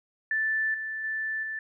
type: tone with level steps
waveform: sine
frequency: 1760 Hz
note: A6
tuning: in tune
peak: -24 / -31 / -28 / -31 dBFS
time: 0.31-1.59 s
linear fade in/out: 2 ms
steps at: 0.74 / 1.04 / 1.43 s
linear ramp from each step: 2 ms
effects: none